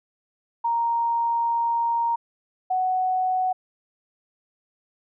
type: tone pair in turn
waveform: sine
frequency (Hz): 932.3 / 743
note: A#5 / F#5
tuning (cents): 0 / +7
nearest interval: major third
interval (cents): 393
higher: first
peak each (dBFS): -20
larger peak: neither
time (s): 0.64-2.16 / 2.7-3.53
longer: first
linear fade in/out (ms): 10
effects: none